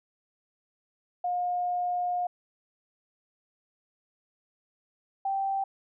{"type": "tone pair in turn", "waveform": "sine", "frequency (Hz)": [714, 781], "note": ["F5", "G5"], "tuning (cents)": [38, -7], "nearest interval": "major second", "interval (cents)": 155, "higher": "second", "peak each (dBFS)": -26, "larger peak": "neither", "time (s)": [[1.24, 2.27], [5.25, 5.64]], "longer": "first", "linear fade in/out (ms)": 5, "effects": []}